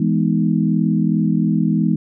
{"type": "chord", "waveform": "sine", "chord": "E major seventh", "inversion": "none", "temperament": "equal", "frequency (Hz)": [164.81, 207.7, 246.9, 311.1], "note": ["E3", "G#3", "B3", "D#4"], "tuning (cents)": [0, 0, 0, 0], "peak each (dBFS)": [-18, -18, -21, -23], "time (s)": [0, 1.96], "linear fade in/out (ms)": 5, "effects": []}